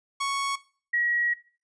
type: tone pair in turn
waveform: sawtooth / sine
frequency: 1108.7 / 1909.6 Hz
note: C#6 / A#6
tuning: 0 / +41 cents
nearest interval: major sixth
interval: 941 cents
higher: second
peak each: -22 dBFS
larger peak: neither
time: 0.2-0.56 / 0.93-1.34 s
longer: second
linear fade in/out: 10 ms
effects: noise-tail reverb RT60 0.4 s tail -18 dB re dry + resampled to 22050 Hz